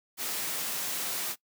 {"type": "noise", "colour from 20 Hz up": "white", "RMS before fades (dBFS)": -33, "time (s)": [0.17, 1.36], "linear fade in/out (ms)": 50, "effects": ["noise-tail reverb RT60 0.1 s tail -21 dB re dry", "high-pass 150 Hz 12 dB/octave"]}